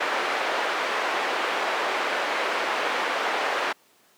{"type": "band-pass noise", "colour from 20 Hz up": "pink", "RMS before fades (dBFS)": -26, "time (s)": [0, 3.73], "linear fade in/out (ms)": 10, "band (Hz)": [530, 2400], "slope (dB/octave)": 12, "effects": ["pink hiss -59 dBFS RMS until 4.17 s", "high-pass 300 Hz 12 dB/octave"]}